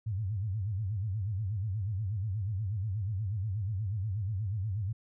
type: tone with vibrato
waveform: sine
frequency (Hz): 101.6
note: G#2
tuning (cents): -38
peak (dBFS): -30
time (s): 0.06-4.93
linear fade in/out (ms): 10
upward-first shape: sine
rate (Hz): 8.3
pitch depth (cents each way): 190
effects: none